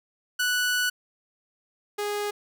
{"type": "tone pair in turn", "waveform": "sawtooth", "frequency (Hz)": [1480, 413.2], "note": ["F#6", "G#4"], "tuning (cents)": [0, -9], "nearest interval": "octave + minor seventh", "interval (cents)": 2209, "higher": "first", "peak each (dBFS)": [-19, -23], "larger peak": "first", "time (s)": [[0.39, 0.9], [1.98, 2.31]], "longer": "first", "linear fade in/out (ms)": 10, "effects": []}